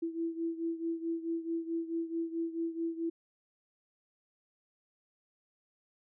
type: beating tone pair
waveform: sine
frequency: 330.3 / 334.9 Hz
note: E4 / E4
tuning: +4 / +27 cents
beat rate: 4.6 Hz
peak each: -34 / -38 dBFS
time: 0.02-3.1 s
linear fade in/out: 10 ms
effects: none